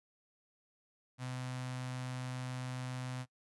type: tone with notch filter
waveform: sawtooth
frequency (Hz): 127.3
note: C3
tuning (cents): -47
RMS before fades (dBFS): -41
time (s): 1.18-3.26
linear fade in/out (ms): 50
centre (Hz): 400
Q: 1.1
effects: noise-tail reverb RT60 0.1 s tail -20 dB re dry + resampled to 24000 Hz